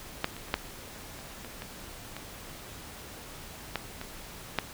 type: clicks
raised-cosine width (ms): 0.3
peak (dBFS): -10 / -25 / -28 / -9 / -30 / -26 / -22 / -21 / -13 / -22 / -9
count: 11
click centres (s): 0.244 / 0.366 / 0.484 / 0.541 / 1.19 / 1.447 / 1.621 / 2.166 / 3.757 / 4.014 / 4.587
effects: pink hiss -45 dBFS RMS until 4.73 s